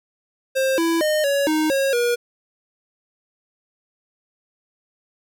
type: tone with pitch steps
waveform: square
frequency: 530 / 332 / 612 / 561 / 310.6 / 544 / 479.1 Hz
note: C5 / E4 / D#5 / C#5 / D#4 / C#5 / A#4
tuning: +22 / +12 / -29 / +21 / -3 / -33 / +47 cents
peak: -18 dBFS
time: 0.55-2.16 s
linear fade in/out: 20 ms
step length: 230 ms
effects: none